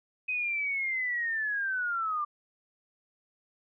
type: linear sweep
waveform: sine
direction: down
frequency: 2528 to 1174.7 Hz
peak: -28 dBFS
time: 0.28-2.25 s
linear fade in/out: 10 ms
effects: none